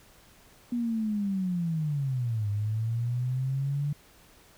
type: linear two-way sweep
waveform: sine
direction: down then up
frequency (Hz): 243.2 to 101.5 to 146.8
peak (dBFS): -26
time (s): 0.72-3.93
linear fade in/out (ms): 5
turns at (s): 2.49
effects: pink hiss -57 dBFS RMS until 4.57 s